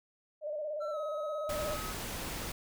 sine tone with vibrato, 603 Hz, D5, 46 cents sharp, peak -34 dBFS, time 0.41-1.78 s, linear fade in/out 50 ms, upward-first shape square, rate 17 Hz, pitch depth 48 cents each way
triangle tone with pitch glide, 1343 to 1274.2 Hz, E6 to D#6, +32 to +41 cents, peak -39 dBFS, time 0.8-1.93 s, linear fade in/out 20 ms, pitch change -91 cents, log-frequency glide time 0.91-0.97 s
pink noise, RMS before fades -39 dBFS, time 1.49-2.52 s, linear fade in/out 5 ms
effects none

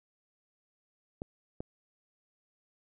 clicks, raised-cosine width 2 ms, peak -24 dBFS, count 2, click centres 1.219 / 1.605 s, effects none

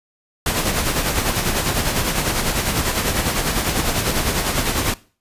pink noise with tremolo, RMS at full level -18 dBFS, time 0.46-4.94 s, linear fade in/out 2 ms, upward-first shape sine, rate 10 Hz, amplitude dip 50%, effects noise-tail reverb RT60 0.4 s tail -20 dB re dry + resampled to 32000 Hz

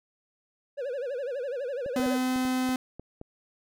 triangle tone with vibrato, 524 Hz, C5, 2 cents sharp, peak -28 dBFS, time 0.77-2.18 s, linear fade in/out 20 ms, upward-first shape sine, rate 12 Hz, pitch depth 170 cents each way
clicks, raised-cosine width 2 ms, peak -27 dBFS, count 8, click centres 1.862 / 1.998 / 2.062 / 2.36 / 2.452 / 2.691 / 2.996 / 3.214 s
45% pulse tone with pitch glide, 254.3 to 256.1 Hz, C4 to C4, -49 to -37 cents, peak -25 dBFS, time 1.96-2.76 s, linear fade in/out 2 ms, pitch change +12 cents, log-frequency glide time 2.09-2.33 s
effects none

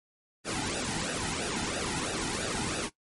pink noise with flanger, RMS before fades -32 dBFS, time 0.44-2.9 s, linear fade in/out 50 ms, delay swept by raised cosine 0.92 to 1.83 ms, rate 3 Hz, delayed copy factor -0.75, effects noise-tail reverb RT60 0.1 s tail -17 dB re dry + MP3 48 kbps

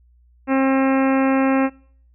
harmonic tone, 267.4 Hz, C4, 38 cents sharp, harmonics 1 / 2 / 3 / 4 / 5 / 6 / 7 / 8 / 9 / 10, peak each -16 / -22 / -26 / -28 / -30 / -32 / -33 / -34 / -35 / -36 dBFS, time 0.47-1.7 s, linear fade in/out 50 ms, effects noise-tail reverb RT60 0.6 s tail -26 dB re dry + added 60 Hz sine -51 dBFS peak until 2.14 s

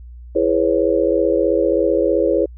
sine chord, C# minor seventh, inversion first, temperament just, 332.6 / 415.8 / 498.9 / 554.4 Hz, E4 / G#4 / B4 / C#5, +16 / +2 / +17 / 0 cents, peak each -19 dBFS, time 0.35-2.46 s, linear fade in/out 10 ms, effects added 60 Hz sine -34 dBFS peak until 2.57 s

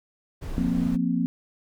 brown noise, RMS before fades -33 dBFS, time 0.41-0.97 s, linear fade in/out 20 ms
sine chord, F suspended fourth, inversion none, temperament equal, 174.61 / 233.1 / 261.6 Hz, F3 / Bb3 / C4, 0 / 0 / 0 cents, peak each -26 dBFS, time 0.58-1.26 s, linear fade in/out 0 ms
effects none

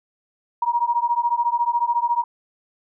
sine beating tone pair, 943 / 957 Hz, A#5 / A#5, +20 / +45 cents, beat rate 14 Hz, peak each -21 dBFS, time 0.62-2.24 s, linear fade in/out 5 ms, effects none

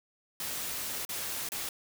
white noise with dropouts, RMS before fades -36 dBFS, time 0.4-1.69 s, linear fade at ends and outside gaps 2 ms, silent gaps 1.051-1.091 / 1.489-1.519 s, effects none

